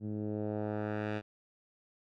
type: tone with low-pass filter sweep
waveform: 10% pulse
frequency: 105.8 Hz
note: G#2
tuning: 33 cents sharp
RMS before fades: -36 dBFS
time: 0-1.22 s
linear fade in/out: 50 ms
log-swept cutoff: 220 to 2900 Hz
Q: 1.1
effects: none